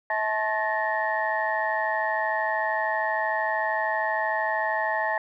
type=tone cluster; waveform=sine; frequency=645 / 868 / 1078 / 1748 / 1861 Hz; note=E5 / A5 / C#6 / A6 / A#6; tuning=-38 / -24 / -49 / -12 / -3 cents; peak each=-29 / -27 / -35 / -31 / -29 dBFS; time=0.1-5.18 s; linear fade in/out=2 ms; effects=tanh soft clip ceiling -12 dBFS